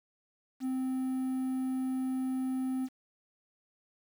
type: tone with quantisation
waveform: triangle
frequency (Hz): 260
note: C4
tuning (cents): -11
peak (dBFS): -28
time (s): 0.6-2.89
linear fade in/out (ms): 50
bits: 9
effects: none